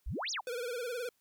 sine exponential two-way sweep, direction up then down, 38 to 7070 to 671 Hz, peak -34 dBFS, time 0.06-0.41 s, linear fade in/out 10 ms, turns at 0.31 s
square tone with vibrato, 484.6 Hz, B4, 33 cents flat, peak -36 dBFS, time 0.47-1.09 s, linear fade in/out 2 ms, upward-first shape sine, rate 19 Hz, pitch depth 90 cents each way
effects white hiss -75 dBFS RMS until 1.2 s

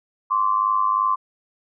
sine tone pair together, 1045.1 / 1148 Hz, C6 / D6, -2 / -40 cents, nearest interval major second, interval 162 cents, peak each -19 / -21 dBFS, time 0.3-1.16 s, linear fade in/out 20 ms, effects none

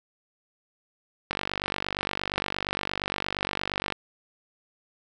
click train, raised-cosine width 0.3 ms, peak -11 dBFS, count 128, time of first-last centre 1.31-3.923 s, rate 48.6 Hz, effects none

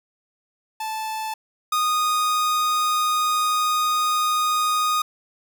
45% pulse tone pair in turn, 875 / 1237.4 Hz, A5 / D#6, -10 / -10 cents, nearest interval tritone, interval 600 cents, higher second, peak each -26 / -19 dBFS, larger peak second, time 0.8-1.34 / 1.72-5.02 s, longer second, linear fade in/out 5 ms, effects none

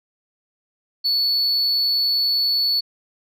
sine tone, 4435 Hz, C#8, in tune, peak -14 dBFS, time 1.04-2.81 s, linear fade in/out 20 ms, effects tanh soft clip ceiling -16 dBFS

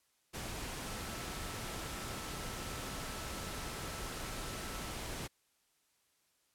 sine tone in noise, 1318.5 Hz, E6, in tune, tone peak -52 dBFS, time 0.86-4.94 s, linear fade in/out 20 ms, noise pink, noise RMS -42 dBFS, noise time 0.33-5.28 s, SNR -13 dB, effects white hiss -75 dBFS RMS until 6.54 s + low-pass 12000 Hz 12 dB/octave

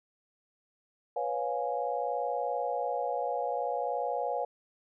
sine chord, C# dominant seventh, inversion third, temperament equal with one note detuned, 493.9 / 554.4 / 707.8 / 830.6 Hz, B4 / C#5 / E#5 / G#5, 0 / 0 / +23 / 0 cents, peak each -35 / -35 / -34 / -35 dBFS, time 1.16-4.45 s, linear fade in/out 5 ms, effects none

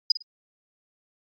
sine tone with echo, 4978 Hz, D#8, in tune, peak -14 dBFS, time 0.1-0.12 s, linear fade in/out 5 ms, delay 52 ms, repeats 2, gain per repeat -13 dB, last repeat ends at 0.224 s, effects AAC 48 kbps

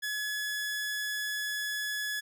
sawtooth tone, 1699 Hz, G#6, 39 cents sharp, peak -28 dBFS, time 0.02-2.21 s, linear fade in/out 20 ms, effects none

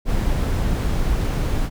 brown noise, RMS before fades -20 dBFS, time 0.05-1.7 s, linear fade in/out 50 ms, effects none

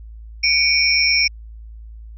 sine tone cluster, 2262 / 2410 / 5310 / 5580 Hz, C#7 / D7 / E8 / F8, +34 / +44 / +12 / -2 cents, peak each -19 dBFS, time 0.43-1.28 s, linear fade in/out 10 ms, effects added 55 Hz sine -34 dBFS peak until 2.17 s

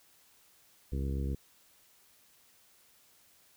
harmonic tone, 68.1 Hz, C#2, 30 cents flat, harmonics 1 / 2 / 3 / 4 / 5 / 6 / 7, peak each -32 / -38 / -42 / -44 / -46 / -48 / -49 dBFS, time 0.92-1.35 s, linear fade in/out 5 ms, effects white hiss -64 dBFS RMS until 3.56 s

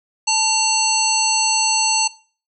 harmonic tone with a mistuned harmonic, 880 Hz, A5, in tune, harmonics 1 / 3 / 5 / 7 / 9, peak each -21 / -21 / -21 / -21 / -21 dBFS, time 0.27-2.08 s, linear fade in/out 10 ms, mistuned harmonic 3, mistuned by +70 cents, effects noise-tail reverb RT60 0.4 s tail -19 dB re dry

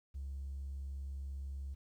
triangle tone, 68.5 Hz, C#2, 20 cents flat, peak -36 dBFS, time 0.14-1.75 s, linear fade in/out 20 ms, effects tanh soft clip ceiling -37 dBFS + 12-bit

